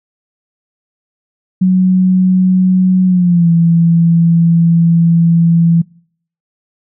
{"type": "tone with pitch glide", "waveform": "sine", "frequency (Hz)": [185, 167.7], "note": ["F#3", "E3"], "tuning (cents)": [0, 30], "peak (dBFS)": -6, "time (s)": [1.61, 5.82], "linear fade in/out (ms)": 10, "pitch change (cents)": -170, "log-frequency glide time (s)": [3.06, 3.49], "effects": ["noise-tail reverb RT60 0.6 s tail -25 dB re dry"]}